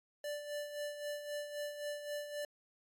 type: tone with tremolo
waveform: square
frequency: 587 Hz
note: D5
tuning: 1 cent flat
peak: -38 dBFS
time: 0.24-2.45 s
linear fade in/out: 2 ms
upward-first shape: sine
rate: 3.8 Hz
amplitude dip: 60%
effects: AAC 64 kbps